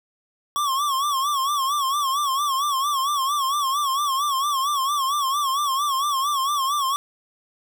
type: tone with vibrato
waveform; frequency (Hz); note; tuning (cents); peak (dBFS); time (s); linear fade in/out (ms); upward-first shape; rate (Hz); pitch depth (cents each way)
square; 1117; C#6; +13; -21; 0.56-6.96; 0; sine; 4.4; 110
effects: none